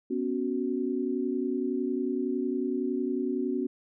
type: chord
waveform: sine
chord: B suspended second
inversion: none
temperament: just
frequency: 246.9 / 277.8 / 370.4 Hz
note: B3 / C#4 / F#4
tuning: 0 / +4 / +2 cents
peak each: -31 dBFS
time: 0.1-3.67 s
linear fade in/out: 10 ms
effects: none